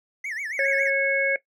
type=tone with vibrato; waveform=triangle; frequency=1972 Hz; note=B6; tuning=3 cents flat; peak=-27 dBFS; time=0.24-0.9 s; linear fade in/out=5 ms; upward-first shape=sine; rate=7.2 Hz; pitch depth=250 cents each way
type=harmonic tone; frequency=549 Hz; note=C#5; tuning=17 cents flat; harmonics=1 / 3 / 4; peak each=-24 / -26 / -23 dBFS; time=0.59-1.36 s; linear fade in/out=2 ms
effects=noise-tail reverb RT60 0.1 s tail -17 dB re dry